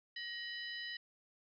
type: harmonic tone with a mistuned harmonic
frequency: 995 Hz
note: B5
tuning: 13 cents sharp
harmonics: 2 / 3 / 4 / 5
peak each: -44 / -47 / -49 / -51 dBFS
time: 0.16-0.97 s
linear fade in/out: 5 ms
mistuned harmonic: 2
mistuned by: -89 cents
effects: none